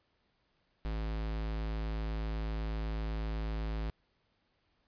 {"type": "tone", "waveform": "square", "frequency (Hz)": 54, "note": "A1", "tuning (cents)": -32, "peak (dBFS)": -34, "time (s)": [0.85, 3.9], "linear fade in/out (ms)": 0, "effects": ["pink hiss -75 dBFS RMS until 4.87 s", "resampled to 11025 Hz"]}